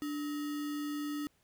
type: tone with sample-and-hold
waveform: sine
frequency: 294.1 Hz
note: D4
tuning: 3 cents sharp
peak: -34 dBFS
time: 0.02-1.27 s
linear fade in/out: 0 ms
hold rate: 1575 Hz
effects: pink hiss -72 dBFS RMS until 1.43 s